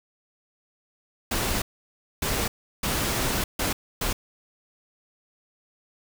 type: noise bursts at uneven times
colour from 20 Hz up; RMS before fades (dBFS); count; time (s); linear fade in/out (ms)
pink; -26; 5; 1.31-1.62 / 2.22-2.48 / 2.83-3.44 / 3.59-3.73 / 4.01-4.13; 5
effects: none